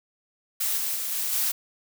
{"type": "noise with level steps", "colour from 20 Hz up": "blue", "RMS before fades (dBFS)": [-26, -28, -30, -28, -25], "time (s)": [0.6, 1.52], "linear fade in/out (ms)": 10, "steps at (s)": [0.77, 0.95, 1.11, 1.32], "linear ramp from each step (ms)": 10, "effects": []}